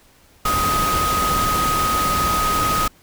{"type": "tone in noise", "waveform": "sine", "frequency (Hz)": 1255, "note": "D#6", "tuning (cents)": 15, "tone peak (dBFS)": -18, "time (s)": [0.45, 2.88], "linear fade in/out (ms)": 5, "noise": "pink", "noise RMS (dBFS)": -23, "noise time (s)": [0.45, 2.88], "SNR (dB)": 2, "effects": ["pink hiss -53 dBFS RMS until 3.02 s"]}